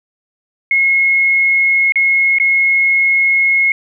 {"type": "tone with dropouts", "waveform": "sine", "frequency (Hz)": 2167, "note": "C#7", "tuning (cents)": -40, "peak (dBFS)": -9, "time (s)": [0.71, 3.72], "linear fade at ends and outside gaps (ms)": 2, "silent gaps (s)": [[1.922, 1.957], [2.385, 2.399]], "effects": []}